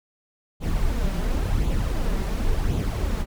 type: noise with flanger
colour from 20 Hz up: brown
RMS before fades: -23 dBFS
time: 0.6-3.26 s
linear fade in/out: 50 ms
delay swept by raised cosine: 0.28 to 5.18 ms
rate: 0.93 Hz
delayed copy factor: +0.5
effects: none